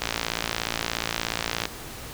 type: click train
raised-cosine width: 0.2 ms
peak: -7 dBFS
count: 94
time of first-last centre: 0.02-1.654 s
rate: 56.9 Hz
effects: pink hiss -39 dBFS RMS until 2.13 s